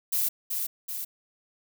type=noise with echo; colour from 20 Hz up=violet; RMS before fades=-26 dBFS; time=0.12-0.29 s; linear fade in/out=10 ms; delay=380 ms; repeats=2; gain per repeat=-4 dB; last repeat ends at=1.05 s; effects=none